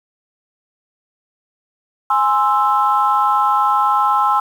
sine chord, Ab augmented, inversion none, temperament equal, 830.6 / 1046.5 / 1318.5 Hz, Ab5 / C6 / E6, 0 / 0 / 0 cents, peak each -16 dBFS, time 2.1-4.4 s, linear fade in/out 5 ms, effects tanh soft clip ceiling -3 dBFS + 7-bit

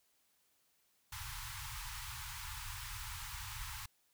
pink band-stop noise, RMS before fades -45 dBFS, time 1.12-3.86 s, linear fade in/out 5 ms, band 130 to 840 Hz, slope 96 dB/octave, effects white hiss -75 dBFS RMS until 4.13 s

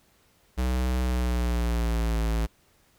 square tone with pitch glide, 62.9 to 55.71 Hz, B1 to A1, +32 to +22 cents, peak -24 dBFS, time 0.57-2.47 s, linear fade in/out 20 ms, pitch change -210 cents, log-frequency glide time 1.01-2.17 s, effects pink hiss -63 dBFS RMS until 2.98 s

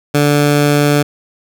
15% pulse tone, 145.9 Hz, D3, 11 cents flat, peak -3 dBFS, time 0.14-1.03 s, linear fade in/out 10 ms, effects none

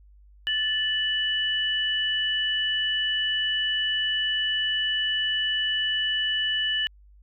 sine tone pair together, 1751.6 / 2960 Hz, A6 / F#7, -8 / 0 cents, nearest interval major sixth, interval 908 cents, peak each -28 / -24 dBFS, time 0.47-6.87 s, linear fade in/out 0 ms, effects added 50 Hz sine -50 dBFS peak until 7.22 s

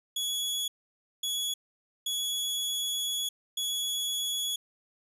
sawtooth tone bursts at uneven times, 3373 Hz, G#7, 26 cents sharp, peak -26 dBFS, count 4, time 0.16-0.68 / 1.23-1.54 / 2.06-3.29 / 3.57-4.56 s, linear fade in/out 5 ms, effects resampled to 32000 Hz

